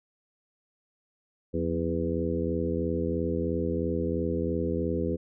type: harmonic tone with a mistuned harmonic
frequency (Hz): 83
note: E2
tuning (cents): +12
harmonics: 1 / 2 / 3 / 4 / 5 / 6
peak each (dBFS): -33 / -33 / -33 / -33 / -33 / -33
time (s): 1.53-5.17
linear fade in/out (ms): 20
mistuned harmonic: 2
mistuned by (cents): +67
effects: none